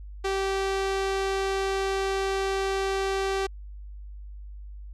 sawtooth tone, 388.1 Hz, G4, 17 cents flat, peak -21 dBFS, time 0.24-3.47 s, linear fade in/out 10 ms, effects added 50 Hz sine -38 dBFS peak until 4.93 s + low-pass 7000 Hz 12 dB/octave

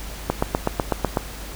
click train, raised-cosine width 1 ms, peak -4 dBFS, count 8, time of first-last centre 0.3-1.172 s, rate 8.03 Hz, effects added 50 Hz sine -34 dBFS peak until 1.55 s + pink hiss -37 dBFS RMS until 1.55 s

